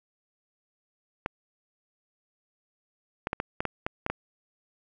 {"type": "clicks", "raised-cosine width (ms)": 0.5, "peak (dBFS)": -13, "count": 9, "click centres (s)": [1.261, 3.271, 3.331, 3.401, 3.605, 3.653, 3.865, 4.064, 4.1], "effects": []}